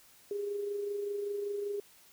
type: tone with amplitude modulation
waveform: sine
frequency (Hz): 407.3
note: G#4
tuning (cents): -34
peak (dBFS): -31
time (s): 0.31-1.8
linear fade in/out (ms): 2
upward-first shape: sine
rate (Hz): 25.2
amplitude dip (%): 40
effects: white hiss -60 dBFS RMS until 2.12 s